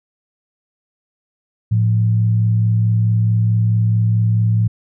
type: tone pair together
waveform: sine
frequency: 110 / 174.61 Hz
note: A2 / F3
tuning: 0 / 0 cents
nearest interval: minor sixth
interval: 800 cents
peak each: -12 / -23 dBFS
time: 1.71-4.68 s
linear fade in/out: 10 ms
effects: none